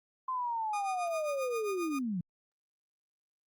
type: linear sweep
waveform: sine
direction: down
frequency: 1046.5 to 164.4 Hz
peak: -31 dBFS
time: 0.28-2.21 s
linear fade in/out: 5 ms
type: tone with tremolo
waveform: 30% pulse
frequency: 1226 Hz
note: D#6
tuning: 26 cents flat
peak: -33 dBFS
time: 0.73-1.99 s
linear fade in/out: 5 ms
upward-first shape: triangle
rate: 7.5 Hz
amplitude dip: 85%
effects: Opus 32 kbps